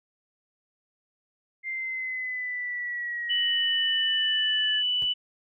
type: exponential sweep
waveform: sine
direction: down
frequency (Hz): 2100 to 1722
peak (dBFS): -29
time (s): 1.63-4.83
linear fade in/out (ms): 50
type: tone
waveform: sine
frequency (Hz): 2972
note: F#7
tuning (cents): +7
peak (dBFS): -23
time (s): 3.29-5.14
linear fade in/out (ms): 20
type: noise with exponential decay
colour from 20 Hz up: brown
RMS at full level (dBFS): -37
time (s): 5.02-5.1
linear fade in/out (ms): 0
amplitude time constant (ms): 17
effects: none